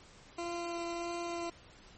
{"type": "tone with vibrato", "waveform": "20% pulse", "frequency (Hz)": 342.3, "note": "F4", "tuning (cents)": -35, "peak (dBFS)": -31, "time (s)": [0.38, 1.5], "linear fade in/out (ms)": 5, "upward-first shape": "triangle", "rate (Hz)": 1.6, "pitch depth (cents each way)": 10, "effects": ["pink hiss -57 dBFS RMS until 1.97 s", "MP3 32 kbps"]}